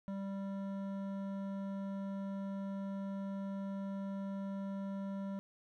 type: tone with hard clipping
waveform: sine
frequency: 196 Hz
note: G3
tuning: in tune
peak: -40 dBFS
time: 0.08-5.39 s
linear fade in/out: 0 ms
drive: 12 dB
effects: none